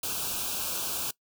white band-stop noise, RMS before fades -32 dBFS, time 0.03-1.11 s, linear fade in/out 5 ms, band 1600 to 2400 Hz, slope 96 dB/octave, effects noise-tail reverb RT60 0.1 s tail -21 dB re dry

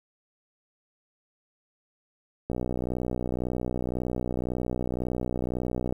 click train, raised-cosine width 2 ms, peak -16 dBFS, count 213, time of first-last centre 2.5-5.925 s, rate 61.9 Hz, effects 9-bit

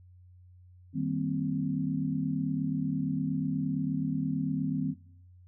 sine chord, C minor seventh, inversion first, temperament equal with one note detuned, 155.56 / 194.64 / 233.1 / 261.6 Hz, Eb3 / G3 / Bb3 / C4, 0 / -12 / 0 / 0 cents, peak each -32 / -36 / -37 / -31 dBFS, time 0.93-4.95 s, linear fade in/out 50 ms, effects noise-tail reverb RT60 0.7 s tail -21 dB re dry + added 90 Hz sine -52 dBFS peak until 5.47 s

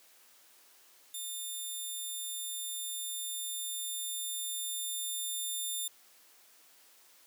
5% pulse tone with level ramp, 3600 Hz, A7, 39 cents sharp, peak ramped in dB -30 to -26 dBFS, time 1.14-5.88 s, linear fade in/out 5 ms, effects white hiss -61 dBFS RMS until 7.26 s + high-pass 300 Hz 12 dB/octave

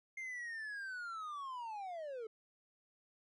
triangle linear sweep, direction down, 2120 to 426.1 Hz, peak -40 dBFS, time 0.17-2.27 s, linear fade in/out 5 ms, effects resampled to 24000 Hz

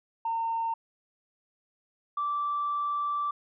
sine tone pair in turn, 912 / 1166.3 Hz, A#5 / D6, -38 / -12 cents, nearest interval major third, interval 426 cents, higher second, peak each -26 dBFS, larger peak neither, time 0.25-0.74 / 2.17-3.31 s, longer second, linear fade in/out 5 ms, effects tanh soft clip ceiling -22 dBFS

